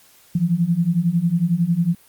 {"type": "beating tone pair", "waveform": "sine", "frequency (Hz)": [164.6, 175.6], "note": ["E3", "F3"], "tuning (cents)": [-2, 10], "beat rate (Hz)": 11, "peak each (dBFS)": [-20, -18], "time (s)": [0.35, 1.95], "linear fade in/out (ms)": 5, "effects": ["white hiss -52 dBFS RMS until 2.08 s", "Opus 48 kbps"]}